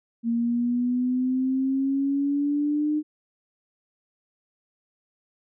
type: exponential sweep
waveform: sine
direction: up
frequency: 230.9 to 304.6 Hz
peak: -21 dBFS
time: 0.23-3.03 s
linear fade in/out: 50 ms
effects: none